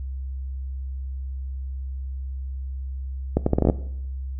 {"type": "accelerating click train", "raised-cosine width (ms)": 2, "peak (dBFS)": -5, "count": 9, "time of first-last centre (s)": [3.37, 3.699], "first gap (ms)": 94, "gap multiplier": 0.74, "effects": ["noise-tail reverb RT60 0.7 s tail -17 dB re dry", "added 66 Hz sine -28 dBFS peak until 4.39 s"]}